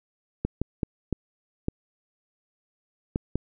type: clicks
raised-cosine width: 3 ms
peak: -12 dBFS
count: 7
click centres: 0.45 / 0.616 / 0.832 / 1.127 / 1.684 / 3.159 / 3.356 s
effects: none